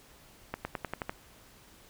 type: accelerating click train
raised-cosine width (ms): 0.5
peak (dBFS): -18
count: 7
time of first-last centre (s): 0.54-1.095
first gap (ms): 110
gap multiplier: 0.93
effects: pink hiss -57 dBFS RMS until 1.89 s